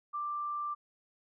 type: tone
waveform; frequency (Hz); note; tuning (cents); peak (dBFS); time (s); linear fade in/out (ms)
sine; 1180; D6; +8; -33; 0.13-0.75; 20
effects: none